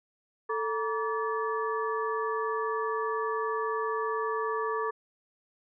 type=tone cluster; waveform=sine; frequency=442.5 / 949 / 1153 / 1728 Hz; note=A4 / A#5 / D6 / A6; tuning=+10 / +31 / -32 / -32 cents; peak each=-31 / -36 / -32 / -39 dBFS; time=0.49-4.91 s; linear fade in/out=10 ms; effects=none